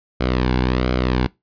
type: tone with flanger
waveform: sawtooth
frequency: 62.7 Hz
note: B1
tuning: 27 cents sharp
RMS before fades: -19 dBFS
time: 0.2-1.27 s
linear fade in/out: 10 ms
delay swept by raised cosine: 1.1 to 1.61 ms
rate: 1.4 Hz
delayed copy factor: -0.6
effects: noise-tail reverb RT60 0.2 s tail -22 dB re dry + resampled to 11025 Hz